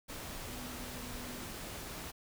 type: tone in noise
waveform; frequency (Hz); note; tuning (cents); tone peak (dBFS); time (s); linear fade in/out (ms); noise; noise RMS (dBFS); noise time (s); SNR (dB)
sine; 246.9; B3; 0; -48; 0.46-1.48; 20; pink; -44; 0.08-2.12; -7
effects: none